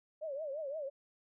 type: tone with vibrato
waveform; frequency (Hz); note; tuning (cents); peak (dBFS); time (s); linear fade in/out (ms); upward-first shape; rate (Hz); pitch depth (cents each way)
sine; 587.3; D5; 0; -37; 0.21-0.9; 20; triangle; 5.8; 190
effects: none